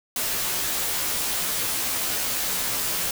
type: noise with comb filter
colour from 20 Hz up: white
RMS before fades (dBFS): -26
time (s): 0.16-3.11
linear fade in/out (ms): 2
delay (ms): 14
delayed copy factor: -0.85
effects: none